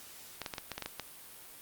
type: clicks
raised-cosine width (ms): 0.2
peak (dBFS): -19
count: 9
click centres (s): 0.417 / 0.462 / 0.538 / 0.582 / 0.717 / 0.78 / 0.823 / 0.86 / 0.997
effects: white hiss -51 dBFS RMS until 1.61 s + Opus 48 kbps